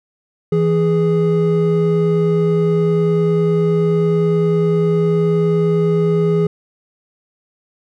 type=tone pair together; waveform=triangle; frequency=164.81 / 415.3 Hz; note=E3 / G#4; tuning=0 / 0 cents; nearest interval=octave + major third; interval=1600 cents; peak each=-13 dBFS; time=0.52-6.47 s; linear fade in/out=5 ms; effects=none